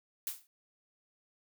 blue noise with exponential decay, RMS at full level -33 dBFS, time 0.27-0.47 s, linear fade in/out 1 ms, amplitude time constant 42 ms, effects none

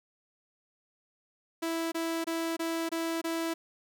sawtooth tone bursts, 329.6 Hz, E4, in tune, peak -26 dBFS, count 6, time 1.62-3.54 s, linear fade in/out 10 ms, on 300 ms, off 24 ms, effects none

